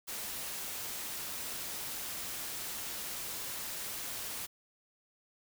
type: noise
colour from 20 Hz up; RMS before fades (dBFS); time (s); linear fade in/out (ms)
white; -40; 0.07-4.47; 20
effects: none